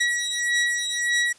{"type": "beating tone pair", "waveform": "sawtooth", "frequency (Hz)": [1922, 1923.7], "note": ["B6", "B6"], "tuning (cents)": [-48, -46], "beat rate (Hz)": 1.7, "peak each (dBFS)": -21, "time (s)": [0, 1.33], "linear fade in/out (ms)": 10, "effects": ["white hiss -53 dBFS RMS until 1.38 s", "resampled to 22050 Hz"]}